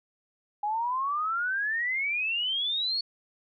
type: exponential sweep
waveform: sine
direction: up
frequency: 817 to 4435 Hz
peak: -26 dBFS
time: 0.63-3.01 s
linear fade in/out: 5 ms
effects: none